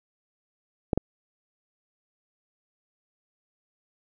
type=clicks; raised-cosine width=2 ms; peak=-9 dBFS; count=2; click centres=0.932 / 0.976 s; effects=none